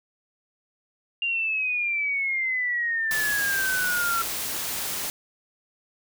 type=exponential sweep; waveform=sine; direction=down; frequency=2800 to 1351 Hz; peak=-23 dBFS; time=1.22-4.22 s; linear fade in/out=2 ms
type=noise; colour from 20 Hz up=white; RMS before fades=-30 dBFS; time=3.11-5.1 s; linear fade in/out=0 ms
effects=none